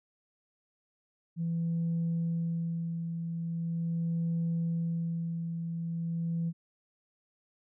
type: tone with tremolo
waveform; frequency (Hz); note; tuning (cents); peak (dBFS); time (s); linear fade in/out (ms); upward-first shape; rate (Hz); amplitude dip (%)
sine; 167; E3; +23; -26; 1.36-6.53; 50; sine; 0.41; 50
effects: tanh soft clip ceiling -25 dBFS